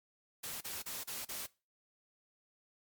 white noise bursts, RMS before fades -42 dBFS, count 5, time 0.43-1.466 s, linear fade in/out 10 ms, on 180 ms, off 34 ms, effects noise-tail reverb RT60 0.3 s tail -21 dB re dry + MP3 96 kbps

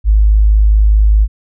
sine tone, 52.4 Hz, G#1, 16 cents sharp, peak -5 dBFS, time 0.04-1.28 s, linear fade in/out 50 ms, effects none

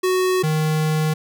square tone pair in turn, 370 / 155.57 Hz, F#4 / D#3, 0 / 0 cents, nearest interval octave + minor third, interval 1500 cents, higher first, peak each -17 / -18 dBFS, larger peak first, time 0.03-0.43 / 0.43-1.14 s, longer second, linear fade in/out 10 ms, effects none

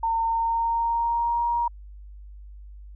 sine tone with pitch glide, 911 to 944.8 Hz, A#5 to A#5, -40 to +23 cents, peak -21 dBFS, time 0.03-1.68 s, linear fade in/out 5 ms, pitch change +63 cents, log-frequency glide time 0.24-1.47 s, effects added 50 Hz sine -40 dBFS peak until 2.95 s

